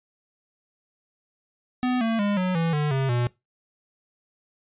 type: tone with pitch steps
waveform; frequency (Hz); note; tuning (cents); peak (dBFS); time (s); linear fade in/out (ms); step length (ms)
square; 251 / 226.2 / 203.9 / 183.74 / 165.6 / 149.25 / 134.51 / 121.23; B3 / A3 / G#3 / F#3 / E3 / D3 / C3 / B2; +28 / +48 / -32 / -12 / +8 / +28 / +48 / -32; -22; 1.83-3.27; 0; 180
effects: noise-tail reverb RT60 0.2 s tail -22 dB re dry + resampled to 8000 Hz